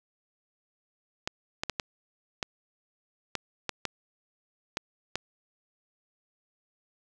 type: clicks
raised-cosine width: 0.2 ms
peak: -12 dBFS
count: 10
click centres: 1.275 / 1.635 / 1.697 / 1.798 / 2.428 / 3.353 / 3.693 / 3.853 / 4.771 / 5.156 s
effects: none